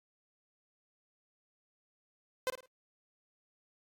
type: tone with echo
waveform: sawtooth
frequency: 513 Hz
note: C5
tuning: 34 cents flat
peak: -26 dBFS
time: 2.47-2.5 s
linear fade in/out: 0 ms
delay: 53 ms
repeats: 3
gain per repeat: -10 dB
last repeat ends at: 2.659 s
effects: AAC 48 kbps